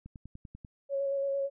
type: click train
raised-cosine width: 5 ms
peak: -33 dBFS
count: 7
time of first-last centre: 0.06-0.648 s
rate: 10.2 Hz
type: tone with vibrato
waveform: sine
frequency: 553 Hz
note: C#5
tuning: 4 cents flat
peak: -28 dBFS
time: 0.89-1.5 s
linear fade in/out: 50 ms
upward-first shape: square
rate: 8.9 Hz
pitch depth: 13 cents each way
effects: none